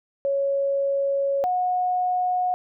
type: tone pair in turn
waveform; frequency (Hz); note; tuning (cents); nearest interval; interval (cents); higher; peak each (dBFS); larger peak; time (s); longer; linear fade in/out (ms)
sine; 554.4 / 727.7; C#5 / F#5; 0 / -29; perfect fourth; 471; second; -20; neither; 0.25-1.44 / 1.44-2.54; first; 0
effects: none